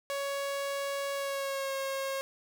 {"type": "tone with pitch glide", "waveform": "sawtooth", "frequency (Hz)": [558, 541.5], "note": ["C#5", "C#5"], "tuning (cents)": [11, -41], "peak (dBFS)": -28, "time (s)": [0.1, 2.21], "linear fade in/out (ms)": 0, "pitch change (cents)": -52, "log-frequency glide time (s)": [1.14, 1.74], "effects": []}